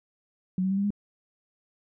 sine tone with pitch steps, 185 / 189.76 / 194.65 / 199.66 / 204.8 Hz, F#3 / F#3 / G3 / G3 / G#3, 0 / +44 / -12 / +32 / -24 cents, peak -23 dBFS, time 0.58-0.905 s, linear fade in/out 2 ms, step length 65 ms, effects none

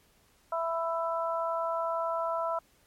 harmonic tone, 331.1 Hz, E4, 8 cents sharp, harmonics 2 / 3 / 4, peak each -31 / -33 / -34 dBFS, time 0.52-2.59 s, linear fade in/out 5 ms, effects pink hiss -65 dBFS RMS until 2.86 s + MP3 64 kbps

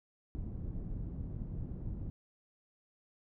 pink low-pass noise, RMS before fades -40 dBFS, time 0.35-2.1 s, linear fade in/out 0 ms, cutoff 190 Hz, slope 12 dB/octave, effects none

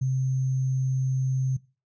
sine tone with sample-and-hold, 130.81 Hz, C3, in tune, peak -22 dBFS, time 0.01-1.57 s, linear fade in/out 10 ms, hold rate 6300 Hz, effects noise-tail reverb RT60 0.3 s tail -19 dB re dry + resampled to 16000 Hz

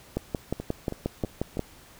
two click trains, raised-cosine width 2 ms, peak -19 / -13 dBFS, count 4 / 9, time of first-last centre 0.6-1.571 / 0.17-1.593 s, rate 3.09 / 5.62 Hz, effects pink hiss -52 dBFS RMS until 1.99 s

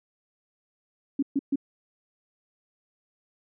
sine tone bursts, 277.2 Hz, C#4, in tune, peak -21 dBFS, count 3, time 1.19-1.558 s, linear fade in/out 5 ms, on 36 ms, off 130 ms, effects none

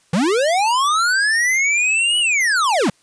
square linear two-way sweep, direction up then down, 150 to 2960 to 150 Hz, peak -15 dBFS, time 0.13-2.9 s, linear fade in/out 5 ms, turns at 2.19 s, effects white hiss -57 dBFS RMS until 3.02 s + resampled to 22050 Hz

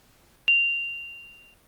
sine tone with exponential decay, 2776 Hz, F7, 11 cents flat, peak -14 dBFS, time 0.48-1.54 s, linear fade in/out 0 ms, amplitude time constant 230 ms, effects pink hiss -59 dBFS RMS until 1.67 s + Opus 48 kbps

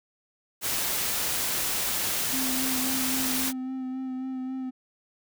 white noise, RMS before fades -28 dBFS, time 0.61-3.53 s, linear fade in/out 50 ms
triangle tone with vibrato, 259.7 Hz, C4, 13 cents flat, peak -28 dBFS, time 2.32-4.71 s, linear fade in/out 20 ms, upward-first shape sine, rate 3.7 Hz, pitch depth 20 cents each way
effects none

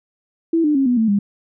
sine tone with pitch steps, 330 / 299.1 / 271.2 / 245.8 / 222.8 / 202 Hz, E4 / D4 / C#4 / B3 / A3 / G#3, +2 / +32 / -38 / -8 / +22 / -48 cents, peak -13 dBFS, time 0.53-1.19 s, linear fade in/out 5 ms, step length 110 ms, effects none

